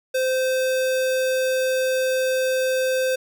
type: tone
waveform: square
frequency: 518 Hz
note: C5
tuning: 17 cents flat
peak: -20 dBFS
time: 0.14-3.16 s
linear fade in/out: 10 ms
effects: none